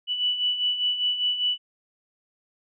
sine beating tone pair, 2960 / 2965 Hz, F#7 / F#7, 0 / +3 cents, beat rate 5 Hz, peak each -30 / -23 dBFS, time 0.07-1.58 s, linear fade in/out 50 ms, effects none

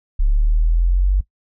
sine exponential sweep, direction up, 34.44 to 49 Hz, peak -12 dBFS, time 0.19-1.21 s, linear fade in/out 10 ms, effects noise-tail reverb RT60 0.1 s tail -18 dB re dry

